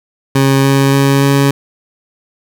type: tone with pitch steps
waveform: 20% pulse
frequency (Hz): 136.1 / 137.13 / 138.16 / 139.2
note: C#3 / C#3 / C#3 / C#3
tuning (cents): -31 / -18 / -5 / +8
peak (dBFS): -3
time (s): 0.35-1.51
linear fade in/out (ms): 5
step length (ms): 290
effects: none